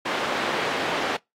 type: band-pass noise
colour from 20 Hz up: pink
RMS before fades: -27 dBFS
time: 0.05-1.17 s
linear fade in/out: 10 ms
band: 360 to 2900 Hz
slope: 12 dB/octave
effects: noise-tail reverb RT60 0.2 s tail -26 dB re dry + AAC 48 kbps